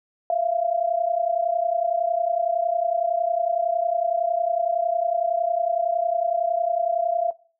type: tone pair together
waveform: sine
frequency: 663.1 / 694 Hz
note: E5 / F5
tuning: +10 / -11 cents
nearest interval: minor second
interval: 79 cents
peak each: -22 dBFS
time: 0.3-7.31 s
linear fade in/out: 2 ms
effects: noise-tail reverb RT60 0.4 s tail -20 dB re dry